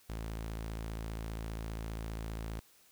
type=tone; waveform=sawtooth; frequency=55 Hz; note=A1; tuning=in tune; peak=-34 dBFS; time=0.09-2.6 s; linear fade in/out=10 ms; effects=white hiss -64 dBFS RMS until 2.91 s